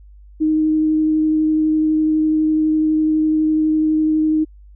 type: tone with vibrato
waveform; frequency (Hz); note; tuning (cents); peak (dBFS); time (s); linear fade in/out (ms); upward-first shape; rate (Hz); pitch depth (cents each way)
sine; 311.1; D#4; 0; -13; 0.4-4.45; 20; sine; 12; 9
effects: added 50 Hz sine -40 dBFS peak until 4.75 s